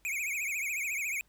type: tone with vibrato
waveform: square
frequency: 2341 Hz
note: D7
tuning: 6 cents flat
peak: -32 dBFS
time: 0.05-1.21 s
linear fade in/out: 0 ms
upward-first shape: triangle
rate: 14 Hz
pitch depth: 180 cents each way
effects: added 50 Hz sine -67 dBFS peak until 1.28 s + pink hiss -70 dBFS RMS until 1.28 s